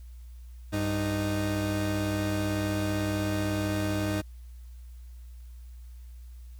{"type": "tone pair together", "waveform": "30% pulse", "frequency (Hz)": [98, 309.9], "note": ["G2", "D#4"], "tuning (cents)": [0, -7], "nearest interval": "octave + minor sixth", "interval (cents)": 1993, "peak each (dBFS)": -27, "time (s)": [0.72, 4.22], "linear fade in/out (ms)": 20, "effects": ["added 60 Hz sine -42 dBFS peak until 6.59 s", "white hiss -65 dBFS RMS until 6.59 s"]}